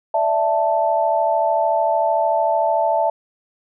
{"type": "chord", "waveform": "sine", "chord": "D suspended second", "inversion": "none", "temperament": "just", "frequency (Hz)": [587.3, 660.7, 881], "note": ["D5", "E5", "A5"], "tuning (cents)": [0, 4, 2], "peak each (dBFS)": [-23, -18, -19], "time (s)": [0.14, 3.1], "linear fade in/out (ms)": 5, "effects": []}